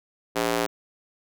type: tone with high-pass filter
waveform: square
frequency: 57.8 Hz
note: A#1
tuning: 14 cents flat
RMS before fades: -25 dBFS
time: 0.35-0.67 s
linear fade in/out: 20 ms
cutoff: 400 Hz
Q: 1.1
effects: none